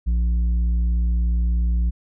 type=tone with tanh clipping; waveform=triangle; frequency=58.4 Hz; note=A#1; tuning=4 cents sharp; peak=-18 dBFS; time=0.06-1.91 s; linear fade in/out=20 ms; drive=10 dB; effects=none